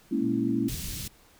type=chord; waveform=sine; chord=A# half-diminished seventh; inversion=third; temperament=equal; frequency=207.7 / 233.1 / 277.2 / 329.6 Hz; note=G#3 / A#3 / C#4 / E4; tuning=0 / 0 / 0 / 0 cents; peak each=-32 / -29 / -28 / -30 dBFS; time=0.11-0.69 s; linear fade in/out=10 ms
type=tone; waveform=sine; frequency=120 Hz; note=B2; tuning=49 cents flat; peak=-35 dBFS; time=0.2-0.78 s; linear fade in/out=50 ms
type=band-stop noise; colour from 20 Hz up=pink; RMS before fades=-35 dBFS; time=0.68-1.08 s; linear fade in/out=5 ms; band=190 to 3500 Hz; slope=12 dB/octave
effects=pink hiss -58 dBFS RMS until 1.39 s